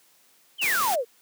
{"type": "exponential sweep", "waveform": "sine", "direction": "down", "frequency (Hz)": [3237, 440], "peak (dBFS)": -22, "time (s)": [0.58, 1.05], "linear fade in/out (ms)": 50}
{"type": "noise", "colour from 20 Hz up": "white", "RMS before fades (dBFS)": -29, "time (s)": [0.61, 0.96], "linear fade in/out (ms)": 20}
{"effects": ["white hiss -60 dBFS RMS until 1.21 s", "high-pass 150 Hz 12 dB/octave"]}